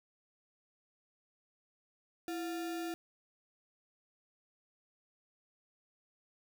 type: tone with sample-and-hold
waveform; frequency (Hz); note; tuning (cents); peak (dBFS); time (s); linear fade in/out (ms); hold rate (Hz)
sine; 333.7; E4; +21; -36; 2.28-2.94; 0; 1050
effects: none